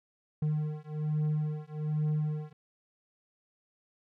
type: beating tone pair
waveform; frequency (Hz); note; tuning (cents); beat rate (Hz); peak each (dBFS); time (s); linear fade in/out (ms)
triangle; 151.7 / 152.9; D#3 / D#3; -44 / -30; 1.2; -30; 0.42-2.53; 5
effects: none